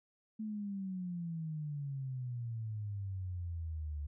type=exponential sweep; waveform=sine; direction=down; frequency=220 to 71.9 Hz; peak=-37 dBFS; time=0.39-4.07 s; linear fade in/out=10 ms; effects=none